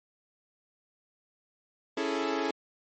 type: chord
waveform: sawtooth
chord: A major seventh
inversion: first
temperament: equal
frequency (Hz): 277.2 / 329.6 / 415.3 / 440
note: C#4 / E4 / G#4 / A4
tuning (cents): 0 / 0 / 0 / 0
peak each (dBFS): -30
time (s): 1.97-2.51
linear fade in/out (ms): 5
effects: low-pass 5000 Hz 12 dB/octave + MP3 32 kbps